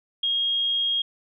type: tone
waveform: sine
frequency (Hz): 3259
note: G#7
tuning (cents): -33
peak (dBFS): -21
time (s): 0.23-1.02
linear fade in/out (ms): 5
effects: none